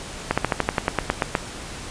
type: slowing click train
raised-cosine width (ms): 0.5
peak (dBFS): -3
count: 12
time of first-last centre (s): 0.31-1.352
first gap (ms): 66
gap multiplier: 1.07
effects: pink hiss -35 dBFS RMS until 1.9 s + resampled to 22050 Hz